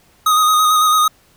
square tone with vibrato, 1248 Hz, D#6, 5 cents sharp, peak -11 dBFS, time 0.26-1.08 s, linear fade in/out 5 ms, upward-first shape square, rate 9 Hz, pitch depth 22 cents each way, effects pink hiss -53 dBFS RMS until 1.36 s

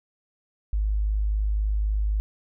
sine tone, 51.91 Hz, G#1, in tune, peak -21 dBFS, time 0.73-2.2 s, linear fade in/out 0 ms, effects none

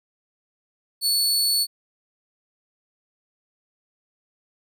sawtooth tone, 4434 Hz, C#8, in tune, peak -16 dBFS, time 1.01-1.67 s, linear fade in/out 50 ms, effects none

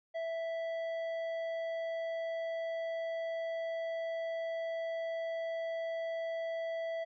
triangle tone with tanh clipping, 659.3 Hz, E5, in tune, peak -36 dBFS, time 0.14-7.05 s, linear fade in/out 20 ms, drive 13 dB, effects none

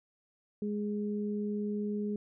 sine tone pair together, 207.7 / 415.3 Hz, G#3 / G#4, 0 / 0 cents, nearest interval octave, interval 1200 cents, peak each -32 / -37 dBFS, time 0.62-2.16 s, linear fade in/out 2 ms, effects none

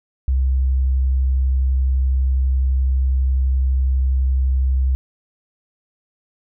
sine tone with vibrato, 65.4 Hz, C2, in tune, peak -14 dBFS, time 0.28-4.95 s, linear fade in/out 0 ms, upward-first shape sine, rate 12 Hz, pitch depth 9 cents each way, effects none

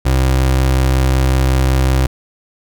30% pulse tone, 65.41 Hz, C2, in tune, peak -8 dBFS, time 0.05-2.07 s, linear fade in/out 10 ms, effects none

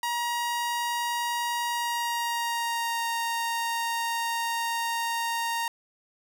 sawtooth tone with pitch glide, 950 to 928.3 Hz, A#5 to A#5, +33 to -7 cents, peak -23 dBFS, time 0.03-5.68 s, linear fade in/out 2 ms, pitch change -40 cents, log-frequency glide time 1.7-3.05 s, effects none

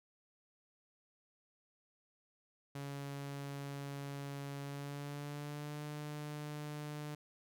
sawtooth tone with pitch glide, 140.7 to 148.98 Hz, C#3 to D3, +26 to +25 cents, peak -38 dBFS, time 2.75-7.15 s, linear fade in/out 5 ms, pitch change +99 cents, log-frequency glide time 4.62-5.83 s, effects none

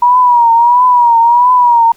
sine tone with vibrato, 960 Hz, B5, 49 cents flat, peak -4 dBFS, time 0.02-1.92 s, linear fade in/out 5 ms, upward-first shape triangle, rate 1.5 Hz, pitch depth 87 cents each way, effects pink hiss -46 dBFS RMS until 1.96 s

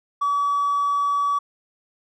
sine tone with hard clipping, 1142 Hz, D6, 49 cents flat, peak -19 dBFS, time 0.21-1.39 s, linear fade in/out 10 ms, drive 1 dB, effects none

